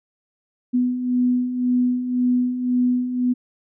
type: beating tone pair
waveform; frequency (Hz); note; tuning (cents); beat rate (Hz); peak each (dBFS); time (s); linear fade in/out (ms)
sine; 246.9 / 248.8; B3 / B3; 0 / +13; 1.9; -25 / -18; 0.73-3.34; 20
effects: none